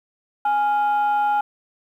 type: tone pair together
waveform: sine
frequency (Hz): 830.6 / 1396.9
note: G#5 / F6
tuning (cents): 0 / 0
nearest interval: major sixth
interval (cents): 900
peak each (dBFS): -16 / -26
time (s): 0.45-1.41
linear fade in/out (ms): 5
effects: tanh soft clip ceiling -13 dBFS + 9-bit